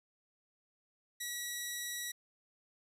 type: tone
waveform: 10% pulse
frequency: 1932 Hz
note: B6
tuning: 39 cents flat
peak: -29 dBFS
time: 1.2-2.12 s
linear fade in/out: 10 ms
effects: none